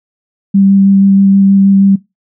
sine tone with vibrato, 196 Hz, G3, in tune, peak -4 dBFS, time 0.54-1.96 s, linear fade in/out 10 ms, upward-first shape square, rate 6.3 Hz, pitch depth 8 cents each way, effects noise-tail reverb RT60 0.2 s tail -20 dB re dry

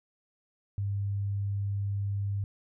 sine tone, 100 Hz, G2, 35 cents sharp, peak -28 dBFS, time 0.78-2.44 s, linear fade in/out 0 ms, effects none

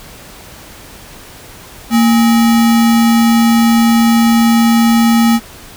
sine tone with sample-and-hold, 230 Hz, A#3, 23 cents flat, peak -6 dBFS, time 1.9-5.4 s, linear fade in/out 50 ms, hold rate 1050 Hz, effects pink hiss -35 dBFS RMS until 5.76 s

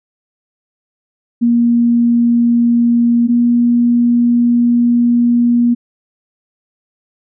sine tone pair in turn, 236.5 / 239 Hz, A#3 / A#3, +25 / +43 cents, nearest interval unison, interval 18 cents, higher second, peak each -8 dBFS, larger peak neither, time 1.41-3.28 / 3.28-5.75 s, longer second, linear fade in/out 20 ms, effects none

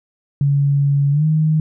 sine tone with pitch glide, 141.3 to 155.88 Hz, C#3 to D#3, +34 to +4 cents, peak -12 dBFS, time 0.41-1.6 s, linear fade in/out 2 ms, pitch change +170 cents, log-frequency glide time 1.11-1.25 s, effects none

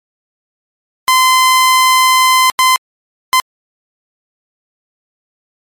sawtooth tone bursts at uneven times, 1031 Hz, C6, 26 cents flat, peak -3 dBFS, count 3, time 1.08-2.5 / 2.59-2.76 / 3.33-3.4 s, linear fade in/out 0 ms, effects MP3 64 kbps

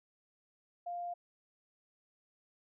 sine tone, 700 Hz, F5, 4 cents sharp, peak -37 dBFS, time 0.86-1.14 s, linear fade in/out 10 ms, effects none

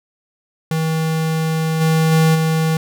square tone with level steps, 160 Hz, D#3, 49 cents sharp, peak -17 / -13 / -11 / -15 dBFS, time 0.71-2.77 s, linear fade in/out 2 ms, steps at 1.8 / 2.11 / 2.34 s, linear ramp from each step 20 ms, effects none

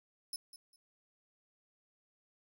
25% pulse tone with echo, 5260 Hz, E8, 5 cents flat, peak -33 dBFS, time 0.33-0.36 s, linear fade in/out 2 ms, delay 200 ms, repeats 2, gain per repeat -13 dB, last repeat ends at 0.76 s, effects none

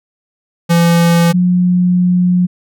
square / sine tone pair in turn, 169.8 / 179.45 Hz, F3 / F3, -48 / +47 cents, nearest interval minor second, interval 95 cents, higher second, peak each -8 dBFS, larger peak neither, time 0.69-1.33 / 1.33-2.47 s, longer second, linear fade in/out 20 ms, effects none

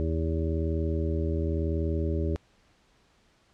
harmonic tone, 80.9 Hz, E2, 32 cents flat, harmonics 1 / 2 / 3 / 4 / 5 / 7, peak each -27 / -35 / -37 / -34 / -34 / -39 dBFS, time 0-2.36 s, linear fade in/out 0 ms, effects pink hiss -64 dBFS RMS until 3.53 s + low-pass 6000 Hz 12 dB/octave

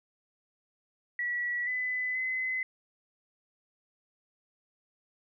sine tone with pitch steps, 1938 / 2006 / 2034 Hz, B6 / B6 / C7, -33 / +26 / -50 cents, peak -29 dBFS, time 1.19-2.63 s, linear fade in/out 2 ms, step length 480 ms, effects none

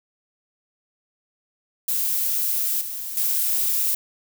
violet noise with level steps, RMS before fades -23 / -31 / -22 dBFS, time 1.88-3.95 s, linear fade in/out 5 ms, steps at 2.81 / 3.17 s, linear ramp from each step 2 ms, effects none

